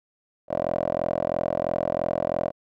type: tone with band-pass filter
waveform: 10% pulse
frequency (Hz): 43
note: F1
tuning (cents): -26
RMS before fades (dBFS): -26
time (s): 0.48-2.52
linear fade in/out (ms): 50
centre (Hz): 590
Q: 4.5
effects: none